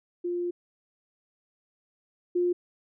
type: tone pair in turn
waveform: sine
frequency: 350.8 / 353.9 Hz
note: F4 / F4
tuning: +8 / +23 cents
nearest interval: unison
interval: 15 cents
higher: second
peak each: -27 / -22 dBFS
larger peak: second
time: 0.24-0.51 / 2.35-2.53 s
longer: first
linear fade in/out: 10 ms
effects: none